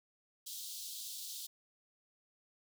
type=high-pass noise; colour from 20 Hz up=pink; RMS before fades=-45 dBFS; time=0.46-1.47 s; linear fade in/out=10 ms; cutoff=3400 Hz; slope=48 dB/octave; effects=none